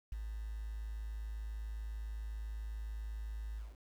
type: tone with ADSR envelope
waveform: sine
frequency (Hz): 53.7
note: A1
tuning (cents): -41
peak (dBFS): -34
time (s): 0.12-3.77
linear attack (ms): 5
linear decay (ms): 13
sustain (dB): -5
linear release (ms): 190
effects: 10-bit